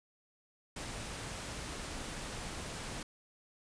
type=noise; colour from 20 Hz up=pink; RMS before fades=-42 dBFS; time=0.76-3.03 s; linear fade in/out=5 ms; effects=resampled to 22050 Hz